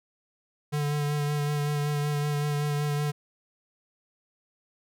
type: tone with vibrato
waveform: square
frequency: 146.83 Hz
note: D3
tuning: in tune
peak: -26 dBFS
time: 0.72-3.12 s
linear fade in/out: 20 ms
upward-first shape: sine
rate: 5.3 Hz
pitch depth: 20 cents each way
effects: none